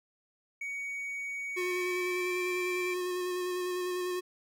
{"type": "tone with pitch glide", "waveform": "triangle", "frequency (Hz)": [2245, 2343], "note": ["C#7", "D7"], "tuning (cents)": [21, -5], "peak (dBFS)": -33, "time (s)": [0.61, 2.94], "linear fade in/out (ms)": 5, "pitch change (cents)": 74, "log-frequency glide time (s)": [1.61, 2.38]}
{"type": "tone with vibrato", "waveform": "square", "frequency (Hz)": 361.1, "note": "F#4", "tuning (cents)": -42, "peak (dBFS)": -32, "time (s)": [1.56, 4.21], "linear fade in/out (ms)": 20, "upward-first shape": "square", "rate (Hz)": 10, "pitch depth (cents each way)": 14}
{"effects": []}